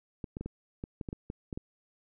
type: clicks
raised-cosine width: 3 ms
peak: -24 dBFS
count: 11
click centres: 0.242 / 0.369 / 0.41 / 0.46 / 0.839 / 1.012 / 1.088 / 1.129 / 1.301 / 1.528 / 1.575 s
effects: none